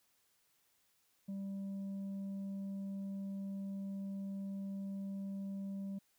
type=tone with tanh clipping; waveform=triangle; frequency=196 Hz; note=G3; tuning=in tune; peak=-40 dBFS; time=1.28-5.99 s; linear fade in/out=10 ms; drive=8 dB; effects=white hiss -75 dBFS RMS until 6.18 s